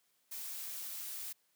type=noise; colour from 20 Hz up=blue; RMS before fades=-43 dBFS; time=0.31-1.33 s; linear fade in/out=10 ms; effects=white hiss -75 dBFS RMS until 1.55 s + high-pass 150 Hz 12 dB/octave